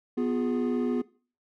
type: chord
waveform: triangle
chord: F diminished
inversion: second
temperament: equal with one note detuned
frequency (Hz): 246.9 / 354.9 / 415.3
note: Cb4 / F4 / Ab4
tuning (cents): 0 / +28 / 0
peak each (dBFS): -24 / -29 / -29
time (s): 0.17-1.02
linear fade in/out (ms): 10
effects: noise-tail reverb RT60 0.4 s tail -20 dB re dry + tanh soft clip ceiling -16 dBFS